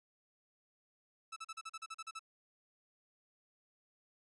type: tone bursts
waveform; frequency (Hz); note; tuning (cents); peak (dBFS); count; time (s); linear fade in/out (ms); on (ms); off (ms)
sawtooth; 1311; E6; -10; -39; 11; 1.32-2.194; 10; 44; 39
effects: resampled to 24000 Hz